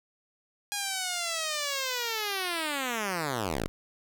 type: linear sweep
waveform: 5% pulse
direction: down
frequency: 824 to 36.71 Hz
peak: -18 dBFS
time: 0.72-3.68 s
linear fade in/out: 0 ms
effects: none